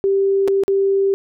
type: tone with dropouts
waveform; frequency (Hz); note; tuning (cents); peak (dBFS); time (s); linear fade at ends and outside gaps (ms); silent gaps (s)
sine; 392; G4; 0; -13; 0.04-1.14; 0; 0.477-0.482 / 0.636-0.68
effects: none